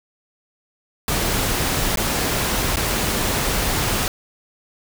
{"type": "noise with dropouts", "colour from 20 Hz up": "pink", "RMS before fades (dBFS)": -21, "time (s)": [1.08, 4.08], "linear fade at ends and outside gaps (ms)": 1, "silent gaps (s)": [[1.958, 1.972], [2.759, 2.769]], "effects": []}